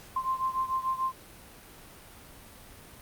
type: beating tone pair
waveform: sine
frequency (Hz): 1046.5 / 1053.3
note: C6 / C6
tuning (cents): 0 / +11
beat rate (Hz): 6.8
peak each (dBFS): -29 / -32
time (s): 0.16-1.12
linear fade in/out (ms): 5
effects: pink hiss -50 dBFS RMS until 3.01 s + Opus 48 kbps